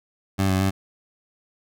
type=tone with pitch steps; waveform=20% pulse; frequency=96.6 / 94.3 / 96.3 Hz; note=G2 / F#2 / G2; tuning=-25 / +33 / -30 cents; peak=-14 dBFS; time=0.38-0.71 s; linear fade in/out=20 ms; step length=110 ms; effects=none